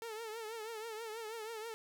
sawtooth tone with vibrato, 445 Hz, A4, 20 cents sharp, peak -38 dBFS, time 0.02-1.74 s, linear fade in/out 0 ms, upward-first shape triangle, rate 6.2 Hz, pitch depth 97 cents each way, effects none

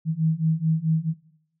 sine beating tone pair, 157.7 / 162.3 Hz, D#3 / E3, +24 / -27 cents, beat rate 4.6 Hz, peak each -23 / -23 dBFS, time 0.05-1.14 s, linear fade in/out 50 ms, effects noise-tail reverb RT60 0.7 s tail -17 dB re dry

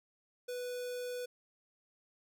square tone with notch filter, 493.9 Hz, B4, in tune, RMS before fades -40 dBFS, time 0.48-1.26 s, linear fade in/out 10 ms, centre 1900 Hz, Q 1.5, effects none

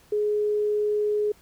sine tone, 419.2 Hz, G#4, 16 cents sharp, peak -21 dBFS, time 0.12-1.32 s, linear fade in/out 5 ms, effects pink hiss -57 dBFS RMS until 1.41 s

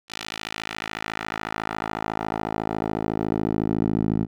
10% pulse tone with band-pass filter sweep, 54 Hz, A1, 32 cents flat, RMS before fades -27 dBFS, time 0.08-4.27 s, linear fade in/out 50 ms, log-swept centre 3800 to 210 Hz, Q 1.1, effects none

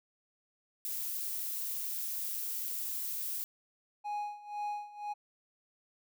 violet noise, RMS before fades -37 dBFS, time 0.85-3.44 s, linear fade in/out 0 ms
triangle tone with tremolo, 830 Hz, G#5, 1 cent flat, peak -31 dBFS, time 4.04-5.14 s, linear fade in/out 20 ms, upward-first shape sine, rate 2 Hz, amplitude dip 85%
effects none

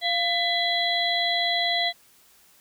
harmonic tone with a mistuned harmonic, 667 Hz, E5, 20 cents sharp, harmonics 1 / 3 / 5 / 6, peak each -27 / -27 / -27 / -27 dBFS, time 0.01-1.93 s, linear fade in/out 50 ms, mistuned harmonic 1, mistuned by +70 cents, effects white hiss -57 dBFS RMS until 2.6 s

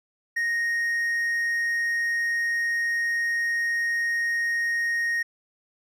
triangle tone, 1864.7 Hz, A#6, in tune, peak -21 dBFS, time 0.36-5.23 s, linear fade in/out 10 ms, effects none

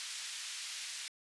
white band-pass noise, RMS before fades -43 dBFS, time 0-1.08 s, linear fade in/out 0 ms, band 2100 to 6400 Hz, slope 12 dB/octave, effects resampled to 24000 Hz

